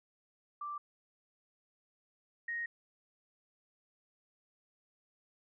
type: tone pair in turn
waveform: sine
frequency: 1174.7 / 1869.3 Hz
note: D6 / A#6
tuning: 0 / +4 cents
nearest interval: minor sixth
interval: 804 cents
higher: second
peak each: -38 / -35 dBFS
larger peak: second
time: 0.61-0.78 / 2.48-2.66 s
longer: second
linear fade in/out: 5 ms
effects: none